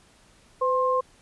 sine tone pair together, 509 / 1060 Hz, C5 / C6, -48 / +22 cents, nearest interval octave + minor second, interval 1270 cents, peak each -23 dBFS, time 0.61-1.01 s, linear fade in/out 10 ms, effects pink hiss -57 dBFS RMS until 1.21 s + resampled to 24000 Hz

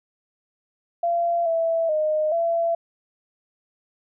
sine tone with pitch steps, 685 / 660 / 616 / 673 Hz, F5 / E5 / D#5 / E5, -34 / +2 / -17 / +36 cents, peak -19 dBFS, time 1.03-2.75 s, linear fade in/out 5 ms, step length 430 ms, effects none

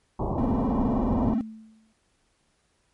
pink low-pass noise, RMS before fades -27 dBFS, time 0.19-1.34 s, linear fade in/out 5 ms, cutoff 1100 Hz, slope 96 dB/octave
triangle tone with vibrato, 239.8 Hz, A#3, 49 cents sharp, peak -22 dBFS, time 0.38-1.41 s, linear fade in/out 0 ms, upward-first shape square, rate 19 Hz, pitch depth 160 cents each way
sine tone with exponential decay, 220 Hz, A3, in tune, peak -24 dBFS, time 1.28-1.93 s, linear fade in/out 5 ms, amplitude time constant 140 ms
effects pink hiss -69 dBFS RMS until 2.93 s + MP3 48 kbps

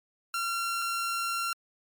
sawtooth tone pair in turn, 1370 / 1370 Hz, F6 / F6, -34 / -34 cents, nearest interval unison, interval 0 cents, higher neither, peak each -25 dBFS, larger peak neither, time 0.34-0.82 / 0.82-1.53 s, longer second, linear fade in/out 2 ms, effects MP3 96 kbps

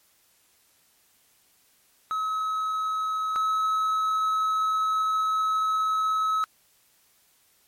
triangle tone pair in turn, 1283 / 1287.9 Hz, E6 / E6, -47 / -41 cents, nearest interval unison, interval 6 cents, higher second, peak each -23 / -20 dBFS, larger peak second, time 2.11-3.36 / 3.36-6.44 s, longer second, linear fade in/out 0 ms, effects white hiss -63 dBFS RMS until 7.67 s + MP3 64 kbps

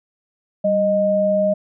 sine tone pair together, 194.97 / 619 Hz, G3 / D#5, -9 / -9 cents, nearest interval octave + minor sixth, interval 2000 cents, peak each -22 / -15 dBFS, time 0.64-1.54 s, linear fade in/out 10 ms, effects none

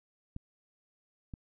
clicks, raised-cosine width 5 ms, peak -27 / -29 dBFS, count 2, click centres 0.364 / 1.338 s, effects none

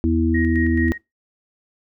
harmonic tone, 81.9 Hz, E2, 11 cents flat, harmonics 1 / 3 / 4, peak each -20 / -20 / -20 dBFS, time 0.04-0.92 s, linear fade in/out 0 ms
sine tone with tremolo, 1880 Hz, A#6, 14 cents sharp, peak -24 dBFS, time 0.34-0.98 s, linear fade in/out 10 ms, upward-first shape square, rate 4.6 Hz, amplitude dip 55%
effects noise-tail reverb RT60 0.2 s tail -22 dB re dry

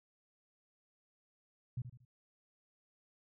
sine tone with echo, 123.5 Hz, B2, in tune, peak -35 dBFS, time 1.77-1.82 s, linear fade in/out 5 ms, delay 77 ms, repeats 3, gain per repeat -9 dB, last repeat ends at 2.051 s, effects none

